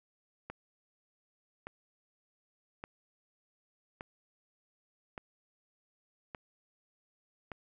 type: click train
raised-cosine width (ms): 0.5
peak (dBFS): -26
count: 7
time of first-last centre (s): 0.5-7.518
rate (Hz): 0.855
effects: none